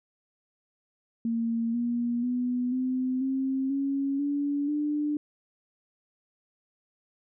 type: tone with pitch steps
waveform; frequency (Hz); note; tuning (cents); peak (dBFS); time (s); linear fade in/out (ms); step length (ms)
sine; 230 / 238.5 / 247.4 / 256.5 / 266 / 275.9 / 286.1 / 296.7; A#3 / A#3 / B3 / C4 / C4 / C#4 / D4 / D4; -23 / +40 / +3 / -34 / +29 / -8 / -45 / +18; -25; 1.25-5.17; 2; 490
effects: none